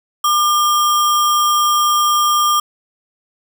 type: tone with sample-and-hold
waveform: sine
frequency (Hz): 1198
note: D6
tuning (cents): +34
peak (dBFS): -11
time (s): 0.24-2.6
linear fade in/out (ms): 5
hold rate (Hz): 4410
effects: none